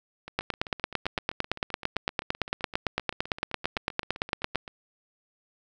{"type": "two click trains", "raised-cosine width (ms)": 0.3, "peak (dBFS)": [-23, -9], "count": [35, 38], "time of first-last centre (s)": [[0.28, 4.678], [0.39, 4.557]], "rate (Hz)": [7.73, 8.88], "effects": []}